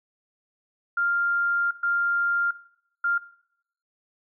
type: tone bursts at uneven times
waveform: sine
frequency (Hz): 1396.9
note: F6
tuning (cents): 0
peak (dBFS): -21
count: 3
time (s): 0.97-1.71 / 1.83-2.51 / 3.04-3.18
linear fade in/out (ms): 5
effects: noise-tail reverb RT60 0.7 s tail -18 dB re dry